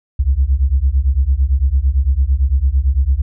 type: beating tone pair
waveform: sine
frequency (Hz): 63 / 71.9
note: B1 / D2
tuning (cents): +35 / -36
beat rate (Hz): 8.9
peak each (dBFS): -13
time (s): 0.19-3.22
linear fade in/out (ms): 10
effects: tanh soft clip ceiling -5 dBFS